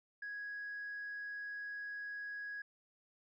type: tone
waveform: sine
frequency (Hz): 1661.2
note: G#6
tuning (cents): 0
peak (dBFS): -40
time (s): 0.22-2.62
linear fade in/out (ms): 5
effects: tanh soft clip ceiling -38 dBFS